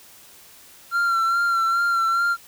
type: tone with vibrato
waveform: triangle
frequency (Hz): 1369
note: F6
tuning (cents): -35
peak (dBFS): -16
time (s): 0.91-2.37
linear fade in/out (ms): 50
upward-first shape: sine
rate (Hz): 2.4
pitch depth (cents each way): 34
effects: white hiss -48 dBFS RMS until 2.47 s